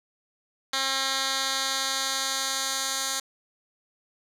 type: tone with band-pass filter sweep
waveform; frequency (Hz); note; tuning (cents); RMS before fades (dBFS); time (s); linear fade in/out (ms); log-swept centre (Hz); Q
10% pulse; 268.3; C4; +44; -28; 0.73-3.2; 5; 4000 to 6500; 1.1
effects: none